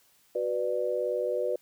sine chord, B minor, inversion second, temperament just, 370.4 / 493.9 / 592.7 Hz, F#4 / B4 / D5, +2 / 0 / +16 cents, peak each -33 / -29 / -31 dBFS, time 0.35-1.56 s, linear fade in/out 5 ms, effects white hiss -64 dBFS RMS until 1.61 s

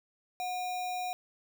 sine tone with sample-and-hold, 728 Hz, F#5, 28 cents flat, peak -32 dBFS, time 0.4-1.13 s, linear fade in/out 0 ms, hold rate 3150 Hz, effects none

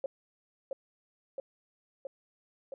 sine tone with echo, 541 Hz, C#5, 42 cents flat, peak -30 dBFS, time 0.04-0.06 s, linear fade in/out 2 ms, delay 670 ms, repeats 4, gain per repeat -2 dB, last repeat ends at 2.74 s, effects none

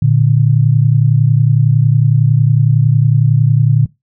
sine tone pair together, 115.67 / 146.6 Hz, A#2 / D3, -13 / -3 cents, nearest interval major third, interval 410 cents, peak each -10 dBFS, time 0.02-3.86 s, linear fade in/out 5 ms, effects noise-tail reverb RT60 0.2 s tail -21 dB re dry

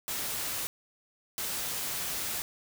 white noise bursts at uneven times, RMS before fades -34 dBFS, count 2, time 0.08-0.67 / 1.38-2.42 s, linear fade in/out 0 ms, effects none

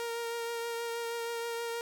sawtooth tone with vibrato, 466.2 Hz, A#4, in tune, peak -30 dBFS, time 0-1.81 s, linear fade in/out 0 ms, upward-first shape triangle, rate 6.3 Hz, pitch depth 18 cents each way, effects none

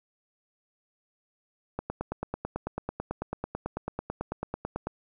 click train, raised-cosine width 1 ms, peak -17 dBFS, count 29, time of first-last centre 1.79-4.87 s, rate 9.09 Hz, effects none

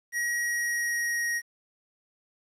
square tone with pitch glide, 1902 to 1883.4 Hz, A#6 to A#6, +34 to +17 cents, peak -27 dBFS, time 0.12-1.42 s, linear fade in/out 50 ms, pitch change -17 cents, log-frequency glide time 0.42-1.27 s, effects resampled to 32000 Hz + 10-bit

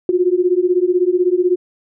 sine beating tone pair, 352.2 / 368.2 Hz, F4 / F#4, +15 / -8 cents, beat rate 16 Hz, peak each -15 dBFS, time 0.09-1.56 s, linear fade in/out 2 ms, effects none

